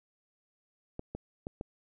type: clicks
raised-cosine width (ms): 2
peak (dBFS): -24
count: 4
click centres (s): 0.994 / 1.15 / 1.469 / 1.611
effects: none